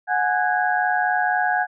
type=tone cluster; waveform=sine; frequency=731 / 835 / 1496 / 1646 Hz; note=F#5 / G#5 / F#6 / G#6; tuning=-21 / +9 / +19 / -16 cents; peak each=-21 / -25 / -27 / -23 dBFS; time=0.07-1.67 s; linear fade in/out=50 ms; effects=none